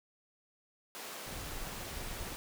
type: high-pass noise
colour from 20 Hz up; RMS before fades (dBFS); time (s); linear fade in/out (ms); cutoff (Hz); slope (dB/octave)
pink; -45; 0.95-2.36; 0; 380; 12
type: noise with tremolo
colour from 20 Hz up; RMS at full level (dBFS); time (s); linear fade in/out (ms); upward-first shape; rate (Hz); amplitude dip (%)
brown; -41; 1.26-2.36; 20; sine; 20; 60
effects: none